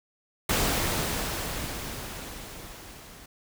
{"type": "noise with level ramp", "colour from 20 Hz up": "pink", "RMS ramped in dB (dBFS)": [-24, -48], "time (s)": [0.49, 3.26], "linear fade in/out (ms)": 5, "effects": []}